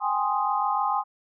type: chord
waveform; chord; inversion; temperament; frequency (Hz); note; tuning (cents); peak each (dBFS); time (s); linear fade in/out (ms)
sine; Ab major seventh; third; equal; 784 / 830.6 / 1046.5 / 1244.5; G5 / Ab5 / C6 / Eb6; 0 / 0 / 0 / 0; -30 / -26 / -27 / -29; 0-1.04; 50
effects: none